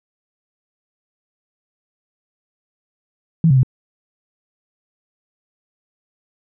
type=tone with pitch steps; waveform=sine; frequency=163.5 / 132.9 / 128.6 Hz; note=E3 / C3 / C3; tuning=-14 / +27 / -30 cents; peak=-9 dBFS; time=3.44-3.632 s; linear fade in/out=2 ms; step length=64 ms; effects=none